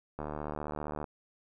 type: click train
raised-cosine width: 1 ms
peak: -23 dBFS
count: 65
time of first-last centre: 0.19-1.042 s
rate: 75.1 Hz
effects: none